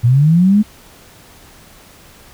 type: linear sweep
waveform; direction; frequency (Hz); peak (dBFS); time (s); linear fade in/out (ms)
sine; up; 113.4 to 216.3; -7; 0.03-0.63; 20
effects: pink hiss -43 dBFS RMS until 2.33 s